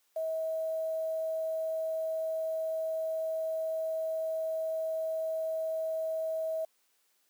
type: tone with quantisation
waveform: sine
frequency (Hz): 642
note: E5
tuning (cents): -46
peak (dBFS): -30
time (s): 0.16-6.65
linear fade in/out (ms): 5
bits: 9
effects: white hiss -72 dBFS RMS until 7.29 s + high-pass 300 Hz 12 dB/octave